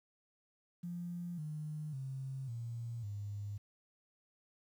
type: tone with pitch steps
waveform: sine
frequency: 174.2 / 152.53 / 133.55 / 116.94 / 102.39 Hz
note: F3 / D#3 / C3 / A#2 / G#2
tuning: -4 / -34 / +36 / +6 / -24 cents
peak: -39 dBFS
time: 0.83-3.58 s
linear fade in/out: 10 ms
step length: 550 ms
effects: 11-bit